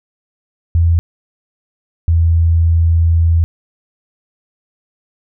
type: tone pair in turn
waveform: sine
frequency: 84 / 83.04 Hz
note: E2 / E2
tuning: +33 / +13 cents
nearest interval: unison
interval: 20 cents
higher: first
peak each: -8 dBFS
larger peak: neither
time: 0.75-0.99 / 2.08-3.44 s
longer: second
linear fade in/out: 0 ms
effects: none